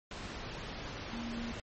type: tone in noise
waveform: sine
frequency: 233.1 Hz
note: A#3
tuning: in tune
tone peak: -38 dBFS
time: 1.13-1.52 s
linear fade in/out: 2 ms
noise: pink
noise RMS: -42 dBFS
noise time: 0.11-1.6 s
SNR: +1 dB
effects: low-pass 5000 Hz 12 dB/octave + MP3 32 kbps